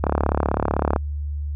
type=click train; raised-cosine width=1 ms; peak=-5 dBFS; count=34; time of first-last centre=0.04-0.962 s; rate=35.8 Hz; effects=added 73 Hz sine -24 dBFS peak until 1.55 s